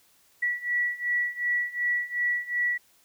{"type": "beating tone pair", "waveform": "sine", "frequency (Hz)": [1942, 1944.7], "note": ["B6", "B6"], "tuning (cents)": [-30, -27], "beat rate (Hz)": 2.7, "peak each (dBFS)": [-29, -27], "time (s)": [0.42, 2.78], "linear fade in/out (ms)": 10, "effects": ["white hiss -62 dBFS RMS until 3.04 s"]}